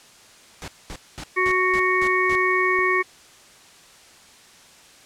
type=noise bursts; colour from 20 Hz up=pink; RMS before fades=-34 dBFS; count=7; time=0.62-2.353 s; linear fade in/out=0 ms; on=59 ms; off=220 ms
type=harmonic tone; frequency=370 Hz; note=F#4; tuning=in tune; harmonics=1 / 3 / 5 / 6; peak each=-23 / -23 / -23 / -23 dBFS; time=1.36-3.03 s; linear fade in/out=20 ms
type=clicks; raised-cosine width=2 ms; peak=-30 / -27 dBFS; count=2; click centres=2.787 / 2.79 s
effects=white hiss -49 dBFS RMS until 5.05 s + low-pass 8000 Hz 12 dB/octave